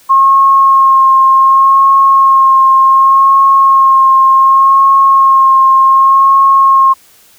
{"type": "tone with vibrato", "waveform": "sine", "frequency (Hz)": 1076, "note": "C6", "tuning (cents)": 48, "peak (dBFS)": -3, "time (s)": [0.09, 6.94], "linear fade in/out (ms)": 20, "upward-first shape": "sine", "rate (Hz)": 0.67, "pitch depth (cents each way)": 17, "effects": ["white hiss -44 dBFS RMS until 7.38 s"]}